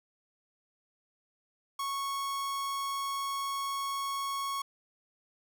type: tone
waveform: 45% pulse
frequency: 1104 Hz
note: C#6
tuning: 7 cents flat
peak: -32 dBFS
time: 1.79-4.62 s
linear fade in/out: 5 ms
effects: none